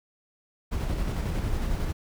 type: noise with tremolo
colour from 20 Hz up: brown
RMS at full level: -27 dBFS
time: 0.71-1.93 s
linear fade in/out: 20 ms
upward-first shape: square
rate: 11 Hz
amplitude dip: 25%
effects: none